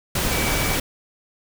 sine tone in noise, 2292 Hz, D7, 43 cents flat, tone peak -29 dBFS, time 0.31-0.76 s, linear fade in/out 5 ms, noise pink, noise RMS -22 dBFS, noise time 0.15-0.8 s, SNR -10 dB, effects none

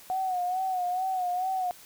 sine tone with vibrato, 737 Hz, F#5, 7 cents flat, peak -26 dBFS, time 0.1-1.71 s, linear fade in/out 0 ms, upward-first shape sine, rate 2.3 Hz, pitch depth 59 cents each way, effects white hiss -51 dBFS RMS until 1.85 s

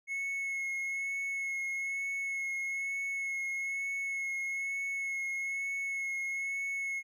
triangle tone with vibrato, 2184 Hz, C#7, 26 cents flat, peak -31 dBFS, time 0.07-7.03 s, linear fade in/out 50 ms, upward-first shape sine, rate 1.1 Hz, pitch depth 17 cents each way, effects none

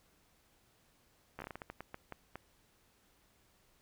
slowing click train, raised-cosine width 0.5 ms, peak -28 dBFS, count 13, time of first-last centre 1.39-2.356 s, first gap 13 ms, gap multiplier 1.3, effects pink hiss -70 dBFS RMS until 3.81 s

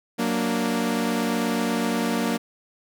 sawtooth chord, Gb augmented, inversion none, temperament equal, 185 / 233.1 / 293.7 Hz, Gb3 / Bb3 / D4, 0 / 0 / 0 cents, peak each -25 / -20 / -25 dBFS, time 0.18-2.38 s, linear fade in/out 20 ms, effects none

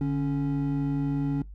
triangle tone pair together, 145.97 / 278.2 Hz, D3 / C#4, -10 / +6 cents, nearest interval major seventh, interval 1116 cents, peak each -25 dBFS, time 0.01-1.42 s, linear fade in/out 2 ms, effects noise-tail reverb RT60 0.2 s tail -21 dB re dry + added 50 Hz sine -40 dBFS peak until 1.54 s

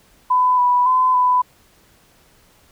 sine tone with pitch steps, 1003 / 985 / 1018 / 998 Hz, B5 / B5 / C6 / B5, +26 / -5 / -48 / +18 cents, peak -12 dBFS, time 0.3-1.42 s, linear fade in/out 10 ms, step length 280 ms, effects pink hiss -54 dBFS RMS until 2.71 s

